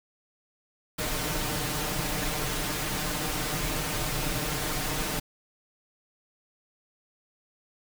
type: noise with comb filter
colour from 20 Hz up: pink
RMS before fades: -30 dBFS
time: 0.98-5.2 s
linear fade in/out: 10 ms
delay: 6.6 ms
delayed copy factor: +0.7
effects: none